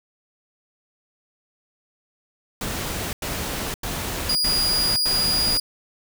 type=noise bursts; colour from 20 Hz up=pink; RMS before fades=-28 dBFS; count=5; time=2.61-5.574 s; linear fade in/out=2 ms; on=520 ms; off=91 ms
type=tone; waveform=40% pulse; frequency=4873 Hz; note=D#8; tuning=37 cents flat; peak=-18 dBFS; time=4.29-5.6 s; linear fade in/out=5 ms
effects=none